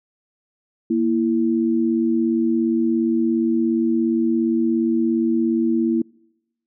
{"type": "tone pair together", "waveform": "sine", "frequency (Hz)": [233.9, 331.1], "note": ["A#3", "E4"], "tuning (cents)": [6, 8], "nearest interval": "tritone", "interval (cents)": 602, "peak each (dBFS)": -19, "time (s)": [0.9, 6.02], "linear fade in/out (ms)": 5, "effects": ["noise-tail reverb RT60 0.9 s tail -26 dB re dry"]}